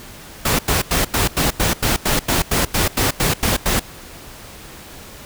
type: noise bursts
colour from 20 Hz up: pink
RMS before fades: -17 dBFS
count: 15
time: 0.45-3.796 s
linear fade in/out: 5 ms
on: 140 ms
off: 89 ms
effects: pink hiss -38 dBFS RMS until 5.25 s